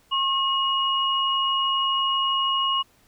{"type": "tone pair together", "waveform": "sine", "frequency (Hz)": [1081.8, 2888], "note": ["C#6", "F#7"], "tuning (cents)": [-43, -43], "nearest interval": "octave + perfect fourth", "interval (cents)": 1700, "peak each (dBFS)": -23, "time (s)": [0.11, 2.83], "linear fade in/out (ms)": 20, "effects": ["pink hiss -60 dBFS RMS until 3.07 s"]}